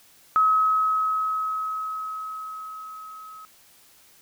sine tone with level ramp, 1279 Hz, D#6, 47 cents sharp, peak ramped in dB -15 to -40 dBFS, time 0.36-3.45 s, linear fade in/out 0 ms, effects white hiss -55 dBFS RMS until 4.21 s

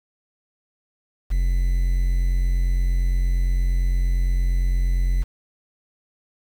triangle tone with quantisation, 44.35 Hz, F1, 27 cents sharp, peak -15 dBFS, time 1.3-5.24 s, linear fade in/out 20 ms, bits 7, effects none

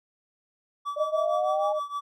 triangle tone with tremolo, 1151 Hz, D6, 35 cents flat, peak -25 dBFS, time 0.85-2.01 s, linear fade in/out 20 ms, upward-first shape triangle, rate 6.5 Hz, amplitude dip 90%
sine exponential sweep, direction up, 589 to 830.6 Hz, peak -27 dBFS, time 0.96-1.73 s, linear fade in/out 10 ms
sine tone with pitch glide, 622.3 to 613.7 Hz, D#5 to D#5, 0 to -24 cents, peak -25 dBFS, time 0.98-1.8 s, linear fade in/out 20 ms, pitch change -24 cents, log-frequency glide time 1.24-1.4 s
effects none

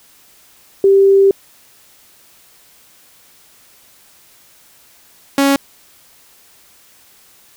sine / sawtooth tone pair in turn, 392 / 277.2 Hz, G4 / C#4, 0 / 0 cents, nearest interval tritone, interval 600 cents, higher first, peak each -6 dBFS, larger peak neither, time 0.84-1.31 / 5.38-5.56 s, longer first, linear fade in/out 2 ms, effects white hiss -48 dBFS RMS until 7.56 s

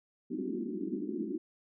white band-pass noise, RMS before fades -36 dBFS, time 0.3-1.38 s, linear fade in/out 10 ms, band 190 to 380 Hz, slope 96 dB/octave, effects none

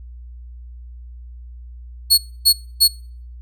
sawtooth tone bursts, 4360 Hz, C#8, 29 cents flat, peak -6 dBFS, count 3, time 2.1-2.883 s, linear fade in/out 20 ms, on 81 ms, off 270 ms, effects noise-tail reverb RT60 0.5 s tail -25 dB re dry + added 60 Hz sine -34 dBFS peak until 3.41 s

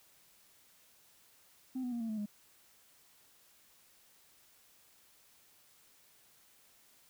sine tone with pitch steps, 258.3 / 247.2 / 236.6 / 226.4 / 216.7 / 207.4 Hz, C4 / B3 / A#3 / A3 / A3 / G#3, -22 / +2 / +26 / +50 / -26 / -2 cents, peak -33 dBFS, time 1.75-2.26 s, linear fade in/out 10 ms, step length 85 ms, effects tanh soft clip ceiling -33 dBFS + white hiss -65 dBFS RMS until 7.09 s

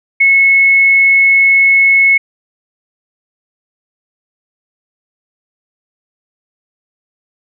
sine tone, 2191 Hz, C#7, 21 cents flat, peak -5 dBFS, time 0.2-2.18 s, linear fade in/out 10 ms, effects none

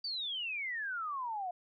sine exponential sweep, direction down, 4699 to 698.5 Hz, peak -35 dBFS, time 0.04-1.51 s, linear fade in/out 5 ms, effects none

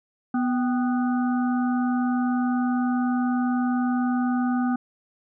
harmonic tone with a mistuned harmonic, 246.9 Hz, B3, in tune, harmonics 1 / 3 / 5 / 6, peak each -21 / -31 / -35 / -37 dBFS, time 0.34-4.76 s, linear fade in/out 5 ms, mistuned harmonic 3, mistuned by +82 cents, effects none

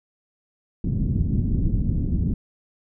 pink low-pass noise, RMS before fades -22 dBFS, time 0.84-2.34 s, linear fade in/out 5 ms, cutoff 250 Hz, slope 24 dB/octave, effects none

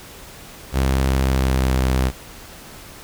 sawtooth tone with pitch glide, 66.3 to 64.64 Hz, C2 to C2, +23 to -20 cents, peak -12 dBFS, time 0.72-2.12 s, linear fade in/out 50 ms, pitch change -43 cents, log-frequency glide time 1.18-1.77 s, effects pink hiss -40 dBFS RMS until 3.03 s

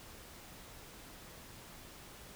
silence, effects pink hiss -53 dBFS RMS until 2.35 s

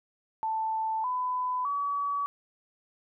sine tone with pitch steps, 883 / 1002.7 / 1138.5 Hz, A5 / B5 / C#6, +6 / +26 / +46 cents, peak -27 dBFS, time 0.43-2.26 s, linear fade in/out 0 ms, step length 610 ms, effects none

